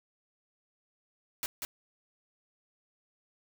white noise with echo, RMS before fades -34 dBFS, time 1.43-1.46 s, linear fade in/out 0 ms, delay 190 ms, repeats 1, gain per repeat -3 dB, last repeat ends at 1.65 s, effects none

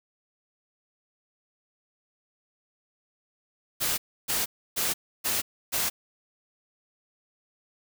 white noise bursts, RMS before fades -27 dBFS, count 5, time 3.8-5.9 s, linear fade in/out 20 ms, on 180 ms, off 300 ms, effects none

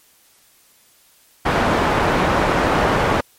white low-pass noise, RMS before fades -17 dBFS, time 1.45-3.21 s, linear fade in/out 10 ms, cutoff 1100 Hz, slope 12 dB/octave, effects white hiss -54 dBFS RMS until 3.38 s + MP3 64 kbps

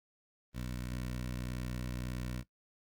15% pulse tone with notch filter, 61.74 Hz, B1, in tune, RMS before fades -39 dBFS, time 0.53-2.44 s, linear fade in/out 50 ms, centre 780 Hz, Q 1.2, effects noise-tail reverb RT60 0.1 s tail -17 dB re dry + Opus 24 kbps

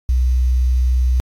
sine tone with quantisation, 62.5 Hz, B1, 21 cents sharp, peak -12 dBFS, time 0.09-1.2 s, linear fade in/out 0 ms, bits 7, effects AAC 64 kbps

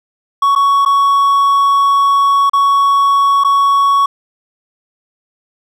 triangle tone with dropouts, 1116 Hz, C#6, 11 cents sharp, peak -6 dBFS, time 0.42-4.06 s, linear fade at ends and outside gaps 5 ms, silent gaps 0.552-0.559 / 0.851-0.859 / 2.497-2.533 / 3.438-3.446 s, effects none

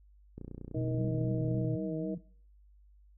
click train, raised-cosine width 3 ms, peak -30 dBFS, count 39, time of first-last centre 0.38-1.647 s, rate 30 Hz
harmonic tone, 157.8 Hz, D#3, 25 cents sharp, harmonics 2 / 3 / 4, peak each -36 / -40 / -42 dBFS, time 0.74-2.15 s, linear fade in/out 10 ms
sine tone, 123.7 Hz, B2, 3 cents sharp, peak -31 dBFS, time 0.76-1.76 s, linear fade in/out 5 ms
sine tone with vibrato, 174.61 Hz, F3, in tune, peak -36 dBFS, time 0.98-2.18 s, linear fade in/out 5 ms, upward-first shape sine, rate 3.8 Hz, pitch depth 190 cents each way
effects noise-tail reverb RT60 0.5 s tail -21 dB re dry + added 50 Hz sine -57 dBFS peak until 3.17 s

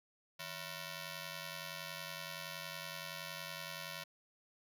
5% pulse ring-modulated tone, 409.3 Hz, G#4, 25 cents flat, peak -29 dBFS, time 0.39-4.04 s, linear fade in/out 10 ms, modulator 250 Hz, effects none

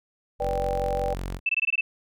sawtooth tone, 45.5 Hz, F#1, 28 cents flat, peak -26 dBFS, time 0.39-1.4 s, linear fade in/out 50 ms
sine chord, G major, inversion first, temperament equal, 493.9 / 587.3 / 784 Hz, B4 / D5 / G5, 0 / 0 / 0 cents, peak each -29 dBFS, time 0.4-1.14 s, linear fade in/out 5 ms
sine tone bursts, 2642 Hz, E7, 3 cents sharp, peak -20 dBFS, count 7, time 1.46-1.81 s, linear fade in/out 5 ms, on 32 ms, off 21 ms
effects none

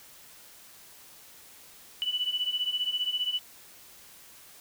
sine beating tone pair, 2960 / 2975 Hz, F#7 / F#7, 0 / +9 cents, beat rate 15 Hz, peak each -32 / -29 dBFS, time 2.02-3.39 s, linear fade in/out 0 ms, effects white hiss -52 dBFS RMS until 4.6 s

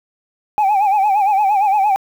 sine tone with vibrato, 809 Hz, G#5, 46 cents flat, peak -9 dBFS, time 0.58-1.96 s, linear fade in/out 0 ms, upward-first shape sine, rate 8.7 Hz, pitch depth 100 cents each way, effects tanh soft clip ceiling -10 dBFS + 7-bit

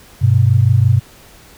sine tone pair together, 99.6 / 125.49 Hz, G2 / B2, +28 / +28 cents, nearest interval major third, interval 400 cents, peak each -11 dBFS, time 0.21-1 s, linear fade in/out 20 ms, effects pink hiss -43 dBFS RMS until 1.57 s

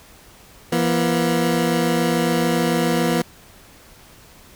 20% pulse tone pair together, 169.02 / 240 Hz, E3 / B3, +44 / -49 cents, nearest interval tritone, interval 607 cents, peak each -15 dBFS, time 0.72-3.22 s, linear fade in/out 5 ms, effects pink hiss -47 dBFS RMS until 4.55 s

